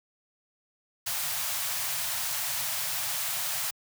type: band-stop noise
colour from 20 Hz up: white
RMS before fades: -31 dBFS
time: 1.06-3.71 s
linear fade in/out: 10 ms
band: 160 to 600 Hz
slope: 48 dB/octave
effects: high-pass 100 Hz 12 dB/octave